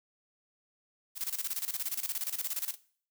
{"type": "noise with tremolo", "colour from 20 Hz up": "blue", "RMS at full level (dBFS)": -33, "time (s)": [1.15, 2.76], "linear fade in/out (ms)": 50, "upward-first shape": "square", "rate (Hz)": 17, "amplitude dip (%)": 80, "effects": ["noise-tail reverb RT60 0.5 s tail -19 dB re dry"]}